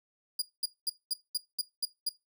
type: tone bursts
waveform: sawtooth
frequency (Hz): 4858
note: D#8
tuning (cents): -42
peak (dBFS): -25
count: 8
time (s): 0.39-2.092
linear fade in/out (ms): 5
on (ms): 29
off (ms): 210
effects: noise-tail reverb RT60 0.2 s tail -18 dB re dry